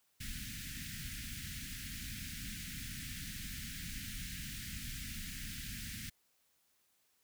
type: band-stop noise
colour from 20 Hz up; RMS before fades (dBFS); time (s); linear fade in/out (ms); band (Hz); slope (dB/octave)
pink; -44; 0.2-6.1; 10; 260 to 1600; 48
effects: white hiss -75 dBFS RMS until 7.23 s